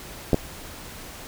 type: clicks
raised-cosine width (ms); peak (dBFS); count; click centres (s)
2; -5; 2; 0.332 / 0.344
effects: pink hiss -40 dBFS RMS until 1.27 s